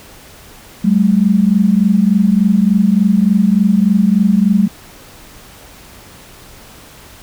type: tone pair together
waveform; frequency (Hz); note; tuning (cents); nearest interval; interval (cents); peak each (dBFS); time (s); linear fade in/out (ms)
sine; 190.19 / 213.6; F#3 / G#3; +48 / +49; major second; 201; -11; 0.84-4.68; 10
effects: pink hiss -39 dBFS RMS until 7.22 s